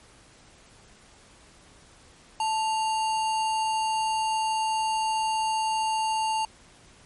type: tone with sample-and-hold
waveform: sine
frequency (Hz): 880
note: A5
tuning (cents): 0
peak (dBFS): -23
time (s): 2.4-6.45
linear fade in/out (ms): 2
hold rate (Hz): 3675
effects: pink hiss -54 dBFS RMS until 7.05 s + MP3 48 kbps